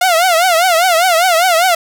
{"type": "tone with vibrato", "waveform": "sawtooth", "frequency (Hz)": 698.5, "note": "F5", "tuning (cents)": 0, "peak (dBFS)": -5, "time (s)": [0.01, 1.75], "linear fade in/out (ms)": 5, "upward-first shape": "triangle", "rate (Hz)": 5, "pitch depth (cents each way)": 170, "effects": []}